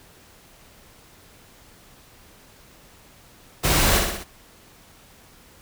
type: noise with echo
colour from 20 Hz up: pink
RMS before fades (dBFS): -20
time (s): 3.63-4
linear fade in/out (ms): 20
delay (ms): 61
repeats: 4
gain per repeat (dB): -4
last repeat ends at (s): 4.244
effects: pink hiss -51 dBFS RMS until 5.61 s